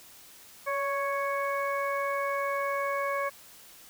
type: harmonic tone with a mistuned harmonic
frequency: 554.4 Hz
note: C#5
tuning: in tune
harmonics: 1 / 2 / 3 / 4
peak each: -31 / -31 / -37 / -37 dBFS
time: 0.66-3.3 s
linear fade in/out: 20 ms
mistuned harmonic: 1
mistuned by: +25 cents
effects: white hiss -52 dBFS RMS until 3.89 s

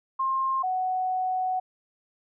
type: tone pair in turn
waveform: sine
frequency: 1062 / 743.1 Hz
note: C6 / F#5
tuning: +25 / +7 cents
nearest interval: tritone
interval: 618 cents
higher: first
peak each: -23 / -24 dBFS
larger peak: first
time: 0.19-0.63 / 0.63-1.6 s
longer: second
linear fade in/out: 10 ms
effects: none

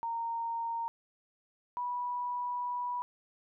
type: tone pair in turn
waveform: sine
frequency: 924 / 978.9 Hz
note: A#5 / B5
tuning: -16 / -16 cents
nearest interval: minor second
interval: 100 cents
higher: second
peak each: -32 / -32 dBFS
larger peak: neither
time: 0.03-0.88 / 1.77-3.02 s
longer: second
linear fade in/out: 0 ms
effects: none

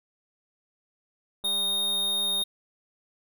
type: tone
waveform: square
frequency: 3701 Hz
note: A#7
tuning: 13 cents flat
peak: -25 dBFS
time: 1.44-2.44 s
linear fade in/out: 10 ms
type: click train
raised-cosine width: 1 ms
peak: -31 dBFS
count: 196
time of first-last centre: 1.44-2.42 s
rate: 199 Hz
effects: none

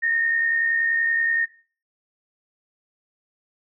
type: tone with amplitude modulation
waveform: sine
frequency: 1839 Hz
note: A#6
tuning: 24 cents flat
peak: -17 dBFS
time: 0.02-1.46 s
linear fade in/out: 20 ms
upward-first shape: sine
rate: 70.5 Hz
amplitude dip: 45%
effects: noise-tail reverb RT60 0.4 s tail -17 dB re dry

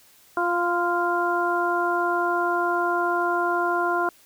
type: harmonic tone with a mistuned harmonic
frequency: 349.2 Hz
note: F4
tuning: in tune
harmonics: 1 / 2 / 3 / 4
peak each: -26 / -26 / -26 / -26 dBFS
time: 0.37-4.09 s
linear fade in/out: 2 ms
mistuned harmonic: 3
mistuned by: -20 cents
effects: white hiss -55 dBFS RMS until 4.25 s

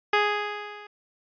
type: tone with level ramp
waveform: 10% pulse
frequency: 415.3 Hz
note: G#4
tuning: in tune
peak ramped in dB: -9 to -34 dBFS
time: 0.13-0.87 s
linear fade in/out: 5 ms
effects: resampled to 11025 Hz

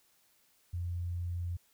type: tone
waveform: sine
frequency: 87.31 Hz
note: F2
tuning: in tune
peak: -33 dBFS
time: 0.73-1.57 s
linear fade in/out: 10 ms
effects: white hiss -69 dBFS RMS until 1.73 s

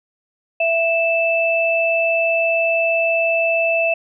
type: tone pair together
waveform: sine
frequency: 663.1 / 2637 Hz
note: E5 / E7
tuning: +10 / 0 cents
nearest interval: 2 octaves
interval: 2390 cents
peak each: -17 / -18 dBFS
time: 0.6-3.94 s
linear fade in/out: 5 ms
effects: none

